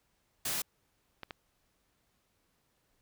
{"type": "noise", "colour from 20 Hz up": "white", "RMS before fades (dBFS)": -34, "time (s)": [0.45, 0.62], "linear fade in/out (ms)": 5}
{"type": "clicks", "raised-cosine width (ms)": 0.3, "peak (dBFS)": [-25, -24], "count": 2, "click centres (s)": [1.233, 1.308]}
{"effects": ["pink hiss -75 dBFS RMS until 3.01 s"]}